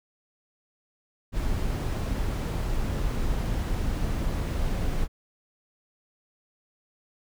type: noise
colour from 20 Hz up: brown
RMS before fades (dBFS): -27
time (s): 1.32-5.08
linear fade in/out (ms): 50
effects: none